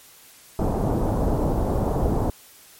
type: low-pass noise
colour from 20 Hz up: pink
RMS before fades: -22 dBFS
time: 0.59-2.3 s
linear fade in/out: 2 ms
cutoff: 850 Hz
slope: 24 dB/octave
effects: white hiss -49 dBFS RMS until 2.79 s + MP3 64 kbps